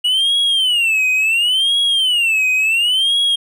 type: tone with vibrato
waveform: triangle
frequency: 2886 Hz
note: F#7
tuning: 44 cents flat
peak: -11 dBFS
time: 0.04-3.36 s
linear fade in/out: 10 ms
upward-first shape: sine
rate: 0.71 Hz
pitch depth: 240 cents each way
effects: none